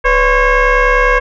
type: tone with frequency modulation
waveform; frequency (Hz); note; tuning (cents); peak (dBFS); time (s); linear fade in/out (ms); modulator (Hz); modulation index
sine; 568; C#5; +42; -6; 0.04-1.2; 20; 533; 2.9
effects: tanh soft clip ceiling -5 dBFS